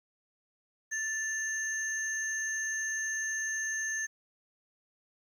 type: tone pair together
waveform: sine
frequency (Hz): 1760 / 6328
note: A6 / G8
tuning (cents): 0 / +15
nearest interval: octave + minor seventh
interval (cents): 2215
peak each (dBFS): -31 / -34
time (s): 0.91-4.07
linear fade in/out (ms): 20
effects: tanh soft clip ceiling -27 dBFS + 10-bit

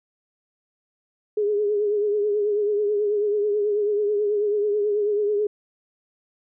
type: tone with vibrato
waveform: sine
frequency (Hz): 415.3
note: G#4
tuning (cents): 0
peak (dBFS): -19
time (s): 1.37-5.47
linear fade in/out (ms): 5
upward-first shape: triangle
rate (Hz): 9.2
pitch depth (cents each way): 57
effects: none

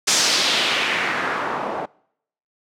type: noise with low-pass filter sweep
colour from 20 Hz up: white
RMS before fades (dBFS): -21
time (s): 0.07-1.86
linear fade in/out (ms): 10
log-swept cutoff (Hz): 6700 to 740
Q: 1.7
effects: noise-tail reverb RT60 0.7 s tail -25 dB re dry + high-pass 200 Hz 12 dB/octave

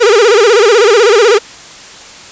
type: tone with vibrato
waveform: 45% pulse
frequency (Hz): 439.7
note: A4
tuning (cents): -1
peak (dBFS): -4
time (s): 0-1.39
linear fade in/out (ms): 20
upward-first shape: sine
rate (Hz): 16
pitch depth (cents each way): 190
effects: white hiss -32 dBFS RMS until 2.31 s + resampled to 16000 Hz

